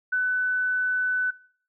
sine tone, 1500 Hz, F#6, 23 cents sharp, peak -21 dBFS, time 0.12-1.31 s, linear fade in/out 10 ms, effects noise-tail reverb RT60 0.6 s tail -24 dB re dry

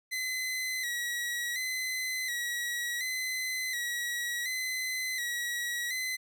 sawtooth tone with vibrato, 1975.5 Hz, B6, in tune, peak -28 dBFS, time 0.11-6.17 s, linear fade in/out 20 ms, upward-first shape square, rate 0.69 Hz, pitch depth 51 cents each way, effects none

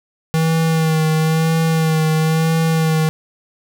square tone with vibrato, 160 Hz, D#3, 49 cents sharp, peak -14 dBFS, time 0.34-3.09 s, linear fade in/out 0 ms, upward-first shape sine, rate 1 Hz, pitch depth 28 cents each way, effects none

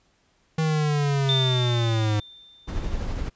square linear sweep, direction down, 160 to 103.83 Hz, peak -21 dBFS, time 0.58-2.2 s, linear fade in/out 5 ms
sine tone with exponential decay, 3579 Hz, A7, 29 cents sharp, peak -20 dBFS, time 1.29-3 s, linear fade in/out 1 ms, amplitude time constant 370 ms
brown noise with tremolo, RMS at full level -26 dBFS, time 2.67-3.3 s, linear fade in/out 20 ms, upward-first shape sine, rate 12 Hz, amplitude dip 35%
effects pink hiss -65 dBFS RMS until 3.35 s + resampled to 16000 Hz

